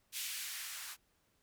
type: noise with band-pass filter sweep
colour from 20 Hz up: violet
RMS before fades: -43 dBFS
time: 0.12-0.97 s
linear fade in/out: 50 ms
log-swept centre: 2800 to 1200 Hz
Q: 1.3
effects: pink hiss -75 dBFS RMS until 1.42 s